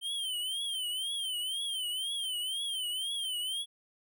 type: tone with vibrato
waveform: square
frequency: 3119 Hz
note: G7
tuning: 9 cents flat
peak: -33 dBFS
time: 0.01-3.66 s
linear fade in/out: 50 ms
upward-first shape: triangle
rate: 2 Hz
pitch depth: 140 cents each way
effects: none